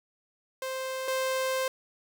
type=tone pair in turn; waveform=sawtooth; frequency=523.3 / 523.3 Hz; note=C5 / C5; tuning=0 / 0 cents; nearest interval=unison; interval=0 cents; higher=neither; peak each=-28 / -23 dBFS; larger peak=second; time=0.62-1.08 / 1.08-1.68 s; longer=second; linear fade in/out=2 ms; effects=none